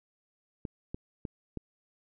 clicks, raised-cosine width 3 ms, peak -23 dBFS, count 4, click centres 0.652 / 0.945 / 1.252 / 1.573 s, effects none

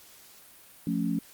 sine chord, F augmented, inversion none, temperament equal, 174.61 / 220 / 277.2 Hz, F3 / A3 / C#4, 0 / 0 / 0 cents, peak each -30 dBFS, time 0.87-1.19 s, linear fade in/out 2 ms, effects white hiss -53 dBFS RMS until 1.33 s + Opus 48 kbps

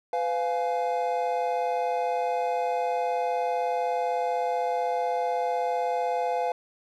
triangle chord, F diminished, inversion second, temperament just, 502.9 / 698.5 / 838.1 Hz, Cb5 / F5 / Ab5, +31 / 0 / +16 cents, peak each -27 / -26 / -28 dBFS, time 0.13-6.52 s, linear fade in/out 2 ms, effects none

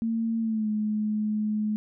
sine tone with pitch glide, 226.9 to 212.9 Hz, A#3 to G#3, -47 to +43 cents, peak -24 dBFS, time 0.02-1.76 s, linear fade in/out 0 ms, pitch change -110 cents, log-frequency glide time 0.4-0.69 s, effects none

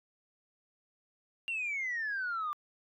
sine exponential sweep, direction down, 2794 to 1174.7 Hz, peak -31 dBFS, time 1.48-2.53 s, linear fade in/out 0 ms, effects tanh soft clip ceiling -29 dBFS

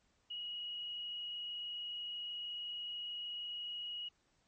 sine tone with frequency modulation, 2900 Hz, F#7, 35 cents flat, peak -40 dBFS, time 0.3-4.09 s, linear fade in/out 10 ms, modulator 26.3 Hz, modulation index 0.93, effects pink hiss -75 dBFS RMS until 4.47 s + MP3 32 kbps

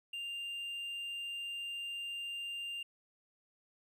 triangle tone, 2794 Hz, F7, in tune, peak -37 dBFS, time 0.13-2.83 s, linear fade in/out 5 ms, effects none

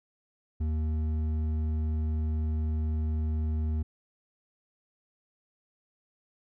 sine tone with hard clipping, 78 Hz, D#2, 5 cents sharp, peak -28 dBFS, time 0.6-3.83 s, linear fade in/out 10 ms, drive 7 dB, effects none

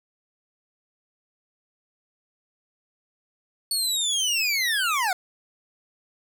25% pulse linear sweep, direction down, 4455 to 698.5 Hz, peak -18 dBFS, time 3.71-5.13 s, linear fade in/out 2 ms, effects none

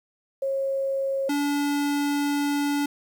sine / square tone pair in turn, 543 / 287.6 Hz, C#5 / D4, -36 / -36 cents, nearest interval major seventh, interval 1100 cents, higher first, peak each -23 dBFS, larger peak neither, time 0.42-1.29 / 1.29-2.86 s, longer second, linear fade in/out 5 ms, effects 9-bit

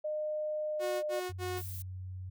sine tone with pitch glide, 610 to 604.7 Hz, D#5 to D#5, -34 to -50 cents, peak -32 dBFS, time 0.04-1.2 s, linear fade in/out 10 ms, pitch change -16 cents, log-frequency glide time 0.68-1.06 s
sawtooth tone bursts, 364.1 Hz, F#4, 28 cents flat, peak -31 dBFS, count 3, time 0.79-1.622 s, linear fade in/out 50 ms, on 240 ms, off 56 ms
sine tone, 92.5 Hz, F#2, in tune, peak -39 dBFS, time 1.29-2.3 s, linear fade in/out 10 ms
violet noise, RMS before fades -45 dBFS, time 1.57-1.82 s, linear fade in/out 0 ms
effects none

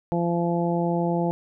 harmonic tone, 171.4 Hz, F3, 32 cents flat, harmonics 1 / 2 / 3 / 4 / 5, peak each -24 / -27 / -29 / -30 / -31 dBFS, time 0.12-1.31 s, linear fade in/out 0 ms, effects none

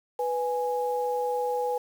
sine tone pair together, 493.9 / 830.6 Hz, B4 / G#5, 0 / 0 cents, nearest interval major sixth, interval 900 cents, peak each -27 / -29 dBFS, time 0.19-1.78 s, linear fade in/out 5 ms, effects 8-bit

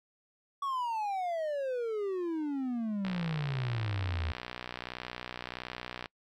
triangle exponential sweep, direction down, 1137 to 76.4 Hz, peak -29 dBFS, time 0.62-4.32 s, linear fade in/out 5 ms
click train, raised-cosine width 0.3 ms, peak -22 dBFS, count 186, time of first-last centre 3.05-6.058 s, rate 61.5 Hz
effects noise-tail reverb RT60 0.1 s tail -26 dB re dry

